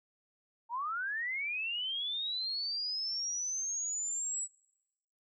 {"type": "linear sweep", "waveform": "sine", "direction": "up", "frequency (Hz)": [897, 7902], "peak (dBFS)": -33, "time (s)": [0.69, 4.48], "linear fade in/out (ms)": 50, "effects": ["noise-tail reverb RT60 1.0 s tail -26 dB re dry"]}